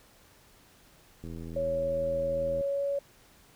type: click train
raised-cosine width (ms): 3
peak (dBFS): -29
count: 114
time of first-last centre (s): 1.24-2.61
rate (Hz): 82.5
type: tone with pitch glide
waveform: sine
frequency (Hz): 554.4 to 561.5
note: C#5 to C#5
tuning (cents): 0 to +22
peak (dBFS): -27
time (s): 1.56-2.99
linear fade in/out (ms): 5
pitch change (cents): +22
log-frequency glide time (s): 2.53-2.83
effects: pink hiss -59 dBFS RMS until 3.55 s